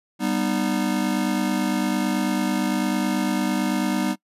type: chord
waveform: square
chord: G augmented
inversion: none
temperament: just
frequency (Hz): 196 / 245 / 306.2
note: G3 / B3 / D#4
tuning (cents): 0 / -14 / -28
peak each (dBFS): -26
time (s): 0.19-4.16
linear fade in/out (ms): 50
effects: noise-tail reverb RT60 0.1 s tail -24 dB re dry + resampled to 32000 Hz